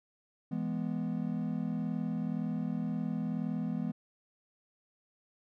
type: chord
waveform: triangle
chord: E major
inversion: none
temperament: equal with one note detuned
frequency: 165.77 / 207.7 / 246.9 Hz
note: E3 / G#3 / B3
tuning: +10 / 0 / 0 cents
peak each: -34 dBFS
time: 0.51-3.92 s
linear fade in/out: 10 ms
effects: none